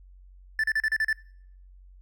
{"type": "tone bursts", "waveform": "triangle", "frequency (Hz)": 1760, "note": "A6", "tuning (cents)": 0, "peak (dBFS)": -20, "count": 7, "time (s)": [0.59, 1.129], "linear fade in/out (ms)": 2, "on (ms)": 47, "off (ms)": 35, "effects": ["noise-tail reverb RT60 0.7 s tail -26 dB re dry", "added 46 Hz sine -48 dBFS peak until 2.01 s"]}